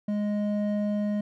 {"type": "tone pair together", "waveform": "triangle", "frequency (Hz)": [207.7, 622.3], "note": ["G#3", "D#5"], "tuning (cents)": [0, 0], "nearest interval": "octave + perfect fifth", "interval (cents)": 1900, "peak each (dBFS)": [-23, -32], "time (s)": [0.08, 1.21], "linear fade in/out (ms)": 5, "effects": []}